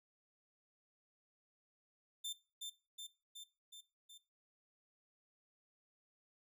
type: tone with echo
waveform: sawtooth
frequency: 3569 Hz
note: A7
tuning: 24 cents sharp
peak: -38 dBFS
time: 2.24-2.33 s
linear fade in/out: 10 ms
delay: 370 ms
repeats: 5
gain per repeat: -3 dB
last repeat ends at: 4.18 s
effects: noise-tail reverb RT60 0.3 s tail -17 dB re dry

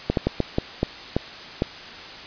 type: slowing click train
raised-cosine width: 2 ms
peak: -6 dBFS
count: 8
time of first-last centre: 0.1-1.621 s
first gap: 72 ms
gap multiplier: 1.36
effects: white hiss -38 dBFS RMS until 2.26 s + resampled to 11025 Hz

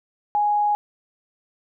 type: tone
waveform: sine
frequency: 830.6 Hz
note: G#5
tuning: in tune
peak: -17 dBFS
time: 0.35-0.75 s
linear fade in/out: 0 ms
effects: none

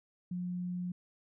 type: tone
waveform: sine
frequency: 178.8 Hz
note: F3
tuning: 41 cents sharp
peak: -34 dBFS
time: 0.31-0.92 s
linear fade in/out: 5 ms
effects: none

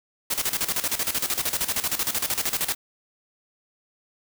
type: noise with tremolo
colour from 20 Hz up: white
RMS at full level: -24 dBFS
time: 0.3-2.75 s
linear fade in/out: 10 ms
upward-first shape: square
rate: 13 Hz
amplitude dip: 75%
effects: none

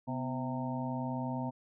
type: harmonic tone with a mistuned harmonic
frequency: 130.81 Hz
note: C3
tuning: in tune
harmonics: 1 / 2 / 4 / 5 / 6 / 7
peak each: -38 / -36 / -47 / -43 / -46 / -41 dBFS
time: 0.07-1.51 s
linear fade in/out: 20 ms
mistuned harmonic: 2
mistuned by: -80 cents
effects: none

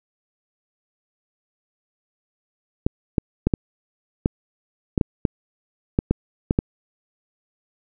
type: clicks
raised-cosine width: 3 ms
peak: -4 dBFS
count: 12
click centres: 2.865 / 3.182 / 3.47 / 3.538 / 4.259 / 4.978 / 5.012 / 5.252 / 5.989 / 6.11 / 6.509 / 6.589 s
effects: none

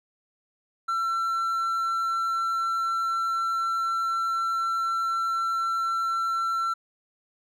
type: tone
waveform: triangle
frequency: 1348 Hz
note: E6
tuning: 38 cents sharp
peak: -22 dBFS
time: 0.88-6.74 s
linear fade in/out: 10 ms
effects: none

